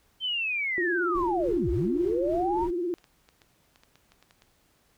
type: linear two-way sweep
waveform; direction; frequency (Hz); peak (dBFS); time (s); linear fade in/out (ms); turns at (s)
sine; down then up; 3136 to 48.33 to 973; -26; 0.2-2.68; 50; 1.7
type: tone with vibrato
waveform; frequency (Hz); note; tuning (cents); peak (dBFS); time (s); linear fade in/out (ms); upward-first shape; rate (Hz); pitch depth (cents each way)
sine; 349.9; F4; +3; -26; 0.78-2.94; 0; triangle; 18; 92
type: noise with tremolo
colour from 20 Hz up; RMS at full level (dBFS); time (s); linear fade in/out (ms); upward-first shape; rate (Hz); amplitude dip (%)
brown; -40; 1.14-2.71; 10; sine; 3.5; 65
type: clicks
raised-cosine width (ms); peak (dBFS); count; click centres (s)
0.2; -36; 11; 2.984 / 3.042 / 3.289 / 3.418 / 3.759 / 3.835 / 3.956 / 4.12 / 4.226 / 4.309 / 4.421
effects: pink hiss -66 dBFS RMS until 4.97 s